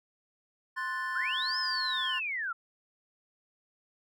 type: chord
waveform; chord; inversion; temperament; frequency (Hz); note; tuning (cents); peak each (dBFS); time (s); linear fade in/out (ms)
triangle; F# diminished; second; equal; 1046.5 / 1480 / 1760; C6 / F#6 / A6; 0 / 0 / 0; -34 / -37 / -33; 0.76-2.2; 20
type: linear two-way sweep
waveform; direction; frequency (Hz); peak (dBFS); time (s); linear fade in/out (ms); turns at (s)
sine; up then down; 1295 to 5274 to 1295; -31; 1.15-2.53; 10; 1.58
effects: none